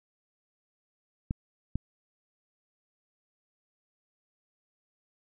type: clicks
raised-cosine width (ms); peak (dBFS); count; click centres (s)
5; -17; 2; 1.309 / 1.756
effects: none